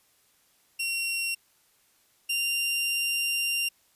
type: tone pair in turn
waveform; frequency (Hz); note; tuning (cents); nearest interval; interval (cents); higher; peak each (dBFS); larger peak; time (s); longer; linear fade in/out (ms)
sawtooth; 2741 / 2779; F7 / F7; -33 / -9; unison; 24; second; -24 / -22; second; 0.79-1.35 / 2.29-3.69; second; 10
effects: white hiss -65 dBFS RMS until 3.95 s + resampled to 32000 Hz